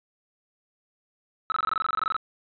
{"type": "tone bursts", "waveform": "triangle", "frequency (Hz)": 1300, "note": "E6", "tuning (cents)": -24, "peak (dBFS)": -20, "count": 16, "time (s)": [1.5, 2.165], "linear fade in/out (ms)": 0, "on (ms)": 20, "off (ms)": 23, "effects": ["resampled to 11025 Hz"]}